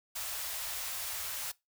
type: band-stop noise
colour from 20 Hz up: white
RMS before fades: -38 dBFS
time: 0.15-1.52 s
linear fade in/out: 10 ms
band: 100 to 570 Hz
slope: 24 dB/octave
effects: noise-tail reverb RT60 0.2 s tail -21 dB re dry